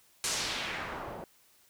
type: noise with low-pass filter sweep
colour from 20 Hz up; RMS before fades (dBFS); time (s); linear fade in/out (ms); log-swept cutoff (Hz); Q
white; -36; 0.24-1.24; 0; 8400 to 590; 1.3
effects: white hiss -64 dBFS RMS until 1.69 s